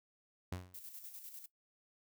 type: tone with exponential decay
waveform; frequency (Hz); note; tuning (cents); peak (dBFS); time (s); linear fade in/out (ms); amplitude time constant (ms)
sawtooth; 91; F#2; -28; -33; 0.52-0.81; 5; 61
type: noise with tremolo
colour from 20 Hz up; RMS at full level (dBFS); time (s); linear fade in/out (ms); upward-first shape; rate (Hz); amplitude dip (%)
violet; -49; 0.74-1.46; 5; square; 10; 50
effects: noise-tail reverb RT60 0.1 s tail -17 dB re dry